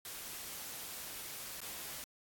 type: noise with dropouts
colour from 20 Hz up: white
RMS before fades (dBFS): -45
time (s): 0.05-2.04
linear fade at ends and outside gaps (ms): 1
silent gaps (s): 1.605-1.615
effects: AAC 64 kbps